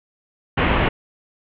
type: low-pass noise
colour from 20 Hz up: pink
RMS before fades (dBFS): -18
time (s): 0.57-0.89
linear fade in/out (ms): 10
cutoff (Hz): 3000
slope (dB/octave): 48
effects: none